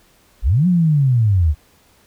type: linear two-way sweep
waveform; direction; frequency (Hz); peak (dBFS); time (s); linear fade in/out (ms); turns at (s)
sine; up then down; 37.33 to 185 to 69.6; -11; 0.42-1.55; 50; 0.67
effects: pink hiss -54 dBFS RMS until 2.06 s